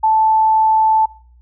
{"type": "tone", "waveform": "sine", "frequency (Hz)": 877, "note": "A5", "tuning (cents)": -6, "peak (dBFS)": -10, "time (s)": [0.03, 1.06], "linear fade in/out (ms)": 10, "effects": ["noise-tail reverb RT60 0.5 s tail -22 dB re dry", "added 60 Hz sine -44 dBFS peak until 1.41 s"]}